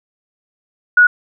sine tone, 1459 Hz, F#6, 25 cents flat, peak -5 dBFS, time 0.97-1.07 s, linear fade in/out 5 ms, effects none

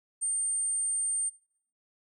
sine tone, 8770 Hz, C#9, 20 cents flat, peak -27 dBFS, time 0.21-1.3 s, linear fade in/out 20 ms, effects noise-tail reverb RT60 0.6 s tail -23 dB re dry

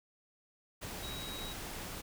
sine tone in noise, 3833 Hz, A#7, 47 cents sharp, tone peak -44 dBFS, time 1.02-1.54 s, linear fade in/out 20 ms, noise pink, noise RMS -43 dBFS, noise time 0.81-2.02 s, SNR -4 dB, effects none

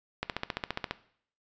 click train, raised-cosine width 0.3 ms, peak -14 dBFS, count 11, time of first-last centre 0.23-0.91 s, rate 14.7 Hz, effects noise-tail reverb RT60 0.6 s tail -17 dB re dry + resampled to 16000 Hz

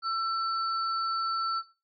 sine tone pair together, 1340 / 4507 Hz, E6 / C#8, +28 / +28 cents, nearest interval octave + major sixth, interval 2100 cents, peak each -28 / -34 dBFS, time 0.02-1.63 s, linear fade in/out 50 ms, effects noise-tail reverb RT60 0.3 s tail -17 dB re dry

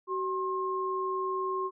sine tone pair together, 377.6 / 1068 Hz, F#4 / C6, +35 / +35 cents, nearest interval octave + tritone, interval 1800 cents, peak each -32 / -31 dBFS, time 0.07-1.71 s, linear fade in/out 50 ms, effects none

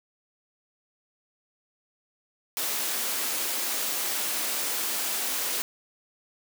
white high-pass noise, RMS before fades -29 dBFS, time 2.57-5.62 s, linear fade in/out 0 ms, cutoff 230 Hz, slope 24 dB/octave, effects none

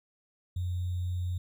sine tone with sample-and-hold, 89.6 Hz, F2, 45 cents sharp, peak -29 dBFS, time 0.56-1.38 s, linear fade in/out 5 ms, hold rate 3675 Hz, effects none

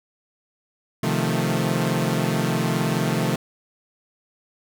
sawtooth chord, F dominant seventh, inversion second, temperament equal, 130.81 / 155.56 / 174.61 / 220 Hz, C3 / Eb3 / F3 / A3, 0 / 0 / 0 / 0 cents, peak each -22 dBFS, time 1.03-3.36 s, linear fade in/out 5 ms, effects none

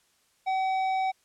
sine tone with tanh clipping, 760 Hz, F#5, 46 cents sharp, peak -26 dBFS, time 0.46-1.12 s, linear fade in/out 20 ms, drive 10 dB, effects white hiss -67 dBFS RMS until 1.24 s + low-pass 10000 Hz 12 dB/octave

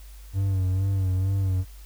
triangle tone with vibrato, 95.1 Hz, F#2, 48 cents sharp, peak -19 dBFS, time 0.33-1.65 s, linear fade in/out 50 ms, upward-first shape sine, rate 2.2 Hz, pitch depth 54 cents each way, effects added 50 Hz sine -41 dBFS peak until 1.85 s + white hiss -54 dBFS RMS until 1.85 s

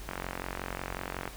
click train, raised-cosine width 0.5 ms, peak -19 dBFS, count 55, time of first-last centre 0.09-1.277 s, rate 45.5 Hz, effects added 50 Hz sine -45 dBFS peak until 1.36 s + pink hiss -47 dBFS RMS until 1.36 s

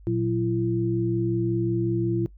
sine tone cluster, 118.5 / 184 / 337.9 Hz, A#2 / F#3 / E4, +29 / -9 / +43 cents, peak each -26 / -30 / -24 dBFS, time 0.07-2.26 s, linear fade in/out 0 ms, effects noise-tail reverb RT60 0.1 s tail -20 dB re dry + added 50 Hz sine -45 dBFS peak until 2.37 s

